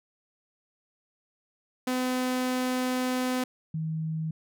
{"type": "tone pair in turn", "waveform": ["sawtooth", "sine"], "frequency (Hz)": [253.8, 158.96], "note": ["B3", "D#3"], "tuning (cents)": [47, 37], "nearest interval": "minor sixth", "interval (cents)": 810, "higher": "first", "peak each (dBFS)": [-22, -28], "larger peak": "first", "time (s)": [[1.87, 3.44], [3.74, 4.31]], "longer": "first", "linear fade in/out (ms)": 5, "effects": []}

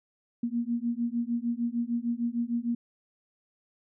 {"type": "beating tone pair", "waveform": "sine", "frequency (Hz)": [233.1, 239.7], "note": ["A#3", "A#3"], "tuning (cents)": [0, 48], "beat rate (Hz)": 6.6, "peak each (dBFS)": -30, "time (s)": [0.43, 2.75], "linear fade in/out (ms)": 5, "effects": []}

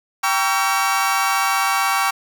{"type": "chord", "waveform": "30% pulse", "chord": "G diminished seventh", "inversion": "none", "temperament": "just", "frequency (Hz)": [784, 940.8, 1128.9, 1354.7], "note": ["G5", "Bb5", "Db6", "Fb6"], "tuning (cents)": [0, 16, 31, 47], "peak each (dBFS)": [-19, -23, -18, -21], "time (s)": [0.23, 2.11], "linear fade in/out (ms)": 10, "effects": []}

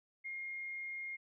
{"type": "tone", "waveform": "sine", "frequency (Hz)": 2133, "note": "C7", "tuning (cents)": 33, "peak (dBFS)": -40, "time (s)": [0.24, 1.17], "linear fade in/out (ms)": 20, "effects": []}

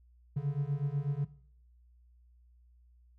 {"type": "beating tone pair", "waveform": "triangle", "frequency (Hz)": [138.59, 146.69], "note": ["C#3", "D3"], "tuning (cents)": [0, -2], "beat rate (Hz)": 8.1, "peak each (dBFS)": -31, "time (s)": [0.36, 1.25], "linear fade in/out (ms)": 10, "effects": ["noise-tail reverb RT60 0.6 s tail -18 dB re dry", "added 60 Hz sine -59 dBFS peak until 3.18 s"]}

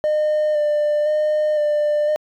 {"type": "tone with vibrato", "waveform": "triangle", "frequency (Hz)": 602, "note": "D5", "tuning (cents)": 43, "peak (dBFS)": -13, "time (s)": [0.04, 2.16], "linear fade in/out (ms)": 0, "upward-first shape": "square", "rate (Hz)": 0.98, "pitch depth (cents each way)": 18, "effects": ["tanh soft clip ceiling -10 dBFS"]}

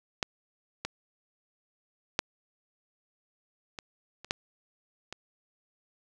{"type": "clicks", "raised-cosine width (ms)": 0.2, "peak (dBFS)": [-10, -15, -7, -21, -27, -10, -21], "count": 7, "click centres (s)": [0.228, 0.85, 2.191, 3.788, 4.246, 4.309, 5.126], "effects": []}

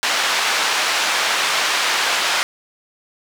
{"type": "band-pass noise", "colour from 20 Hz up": "pink", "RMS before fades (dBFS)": -19, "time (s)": [0.03, 2.43], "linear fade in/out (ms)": 0, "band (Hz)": [990, 5600], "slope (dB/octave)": 12, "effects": []}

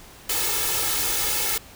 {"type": "noise with comb filter", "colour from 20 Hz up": "white", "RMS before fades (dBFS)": -24, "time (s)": [0.29, 1.58], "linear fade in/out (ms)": 5, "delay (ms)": 2.3, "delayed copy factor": 0.95, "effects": ["pink hiss -46 dBFS RMS until 1.75 s"]}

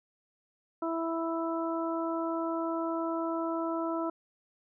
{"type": "harmonic tone", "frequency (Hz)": 329.6, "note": "E4", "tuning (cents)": 0, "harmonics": [1, 2, 3, 4], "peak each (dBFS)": [-32, -35, -38, -38], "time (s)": [0.82, 4.1], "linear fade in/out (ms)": 5, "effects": []}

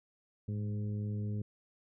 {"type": "harmonic tone with a mistuned harmonic", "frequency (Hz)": 103.83, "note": "G#2", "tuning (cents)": 0, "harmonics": [1, 2, 3, 4, 5], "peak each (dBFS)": [-34, -40, -52, -50, -58], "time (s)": [0.48, 1.42], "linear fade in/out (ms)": 5, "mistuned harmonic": 1, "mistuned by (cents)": 34, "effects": []}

